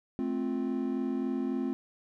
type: chord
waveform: triangle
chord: F major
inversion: first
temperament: just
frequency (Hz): 218.3 / 261.9 / 349.2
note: A3 / C4 / F4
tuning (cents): -13 / +2 / 0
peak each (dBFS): -33 / -29 / -34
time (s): 0.19-1.73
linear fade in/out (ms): 0
effects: none